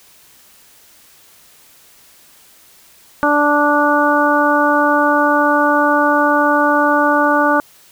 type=harmonic tone; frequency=293 Hz; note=D4; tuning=4 cents flat; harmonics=1 / 2 / 3 / 4 / 5; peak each=-17 / -17 / -17 / -17 / -17 dBFS; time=3.23-7.6 s; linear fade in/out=0 ms; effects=white hiss -47 dBFS RMS until 7.91 s